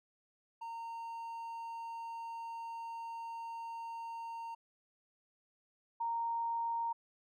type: tone pair in turn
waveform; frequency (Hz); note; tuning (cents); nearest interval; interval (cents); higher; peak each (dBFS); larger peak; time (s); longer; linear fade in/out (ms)
triangle / sine; 920 / 926.9; A#5 / A#5; -23 / -10; unison; 13; second; -39 / -33; second; 0.61-4.55 / 6-6.93; first; 10
effects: none